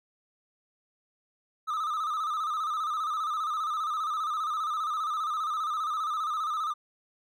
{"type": "tone with vibrato", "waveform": "triangle", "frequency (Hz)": 1244.5, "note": "D#6", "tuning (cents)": 0, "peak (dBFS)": -26, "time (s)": [1.67, 6.74], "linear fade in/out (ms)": 20, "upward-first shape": "square", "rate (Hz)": 15, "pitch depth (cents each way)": 64, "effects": []}